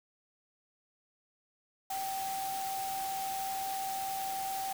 sine tone in noise, 774 Hz, G5, 22 cents flat, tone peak -34 dBFS, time 1.9-4.73 s, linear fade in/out 5 ms, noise white, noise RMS -42 dBFS, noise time 1.9-4.73 s, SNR +5 dB, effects none

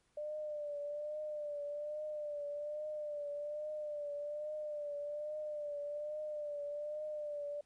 sine tone with vibrato, 594 Hz, D5, 20 cents sharp, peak -38 dBFS, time 0.17-7.61 s, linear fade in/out 5 ms, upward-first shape triangle, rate 1.2 Hz, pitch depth 51 cents each way, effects pink hiss -75 dBFS RMS until 7.65 s + MP3 48 kbps

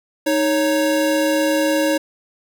square tone pair together, 311.1 / 554.4 Hz, D#4 / C#5, 0 / 0 cents, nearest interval minor seventh, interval 1000 cents, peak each -19 dBFS, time 0.26-1.98 s, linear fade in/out 10 ms, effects none

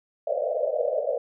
white band-pass noise, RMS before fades -26 dBFS, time 0.27-1.18 s, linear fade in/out 5 ms, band 480 to 660 Hz, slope 96 dB/octave, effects none

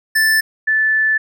square / sine tone pair in turn, 1760 / 1750.2 Hz, A6 / A6, 0 / -10 cents, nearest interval unison, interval 10 cents, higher first, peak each -12 dBFS, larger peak neither, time 0.15-0.41 / 0.67-1.18 s, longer second, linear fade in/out 10 ms, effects none

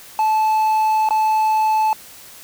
triangle tone with dropouts, 870 Hz, A5, 20 cents flat, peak -12 dBFS, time 0.19-1.93 s, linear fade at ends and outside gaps 1 ms, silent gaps 1.089-1.107 s, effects white hiss -41 dBFS RMS until 2.43 s

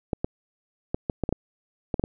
clicks, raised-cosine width 2 ms, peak -11 dBFS, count 10, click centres 0.132 / 0.245 / 0.945 / 1.098 / 1.237 / 1.291 / 1.326 / 1.942 / 1.996 / 2.039 s, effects none

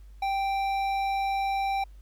triangle tone with hard clipping, 784 Hz, G5, in tune, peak -27 dBFS, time 0.22-1.84 s, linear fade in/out 5 ms, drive 14 dB, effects added 50 Hz sine -45 dBFS peak until 2.01 s + pink hiss -67 dBFS RMS until 2.01 s

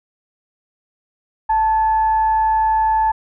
sine tone with frequency modulation, 880 Hz, A5, in tune, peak -13 dBFS, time 1.49-3.12 s, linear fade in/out 10 ms, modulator 828 Hz, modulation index 0.22, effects none

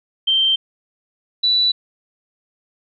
sine tone pair in turn, 3136 / 3958 Hz, G7 / B7, 0 / +3 cents, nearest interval major third, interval 403 cents, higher second, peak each -13 dBFS, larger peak neither, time 0.27-0.56 / 1.43-1.72 s, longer neither, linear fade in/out 10 ms, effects none

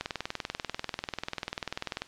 click train, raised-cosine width 0.2 ms, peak -14 dBFS, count 42, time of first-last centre 0.01-2.02 s, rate 20.4 Hz, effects white hiss -53 dBFS RMS until 2.07 s + low-pass 5000 Hz 12 dB/octave

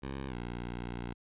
10% pulse tone with pitch glide, 67.6 to 59.53 Hz, C#2 to A#1, -43 to +37 cents, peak -29 dBFS, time 0.02-1.14 s, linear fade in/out 20 ms, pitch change -220 cents, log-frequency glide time 0.27-0.35 s, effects resampled to 8000 Hz

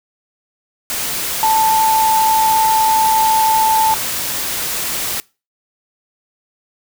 sine tone in noise, 882 Hz, A5, 4 cents sharp, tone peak -11 dBFS, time 1.43-3.94 s, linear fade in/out 0 ms, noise white, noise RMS -21 dBFS, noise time 0.9-5.2 s, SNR +7 dB, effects noise-tail reverb RT60 0.3 s tail -23 dB re dry

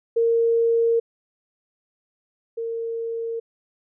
sine tone pair in turn, 461.6 / 458.7 Hz, A#4 / A#4, -17 / -28 cents, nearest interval unison, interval 11 cents, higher first, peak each -16 / -25 dBFS, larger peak first, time 0.16-1 / 2.57-3.4 s, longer first, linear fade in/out 10 ms, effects none

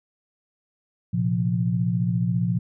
sine chord, Bb suspended second, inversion none, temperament just, 116.54 / 131.11 / 174.81 Hz, Bb2 / C3 / F3, 0 / +4 / +2 cents, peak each -24 / -28 / -23 dBFS, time 1.13-2.59 s, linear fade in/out 10 ms, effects none

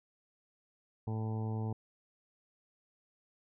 harmonic tone, 110 Hz, A2, in tune, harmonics 1 / 2 / 3 / 4 / 5 / 6 / 7 / 8 / 9, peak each -34 / -41 / -48 / -46 / -56 / -57 / -50 / -51 / -58 dBFS, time 1.07-1.73 s, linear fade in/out 5 ms, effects none

